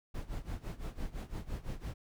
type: noise with tremolo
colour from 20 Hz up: brown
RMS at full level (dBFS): -37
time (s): 0.14-1.94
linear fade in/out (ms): 10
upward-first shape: sine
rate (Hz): 5.9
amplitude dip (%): 85
effects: none